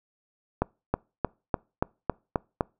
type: accelerating click train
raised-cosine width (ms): 1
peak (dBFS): -9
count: 8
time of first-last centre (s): 0.62-2.608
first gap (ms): 320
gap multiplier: 0.96
effects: noise-tail reverb RT60 0.3 s tail -26 dB re dry